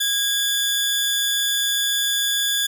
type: tone pair together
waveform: sawtooth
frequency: 1639 / 3473 Hz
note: G#6 / A7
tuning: -23 / -23 cents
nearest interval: octave + minor second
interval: 1300 cents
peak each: -22 / -17 dBFS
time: 0-2.67 s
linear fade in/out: 10 ms
effects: none